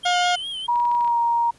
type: tone with vibrato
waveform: triangle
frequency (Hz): 3158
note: G7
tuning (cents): +12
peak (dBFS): -26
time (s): 0.03-0.67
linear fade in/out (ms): 10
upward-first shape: sine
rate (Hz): 4.9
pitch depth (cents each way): 71
type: harmonic tone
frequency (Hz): 713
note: F5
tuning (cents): +36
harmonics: 1 / 2 / 3 / 4 / 5 / 6 / 7 / 8 / 9 / 10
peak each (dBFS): -19 / -25 / -29 / -31 / -33 / -35 / -36 / -37 / -38 / -39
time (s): 0.05-0.36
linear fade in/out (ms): 10
type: tone with pitch glide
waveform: sine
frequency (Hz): 957 to 938.4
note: A#5 to A#5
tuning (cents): +45 to +11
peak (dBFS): -17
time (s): 0.68-1.51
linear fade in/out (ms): 10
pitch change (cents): -34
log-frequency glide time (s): 0.97-1.19
type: clicks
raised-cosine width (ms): 0.3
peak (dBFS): -25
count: 8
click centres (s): 0.758 / 0.8 / 0.853 / 0.915 / 0.95 / 1.009 / 1.047 / 1.077
effects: pink hiss -54 dBFS RMS until 1.58 s + resampled to 24000 Hz